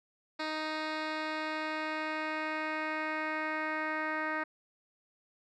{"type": "tone with low-pass filter sweep", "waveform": "10% pulse", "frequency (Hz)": 311.1, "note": "D#4", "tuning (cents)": 0, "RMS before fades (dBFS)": -35, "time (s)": [0.39, 4.44], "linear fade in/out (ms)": 10, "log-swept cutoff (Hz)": [3800, 1900], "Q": 2.3, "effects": []}